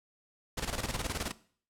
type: noise with tremolo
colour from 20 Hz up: pink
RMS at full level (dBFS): -33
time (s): 0.57-1.32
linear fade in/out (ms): 10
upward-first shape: square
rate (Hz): 19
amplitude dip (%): 70
effects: noise-tail reverb RT60 0.5 s tail -18 dB re dry + low-pass 11000 Hz 12 dB/octave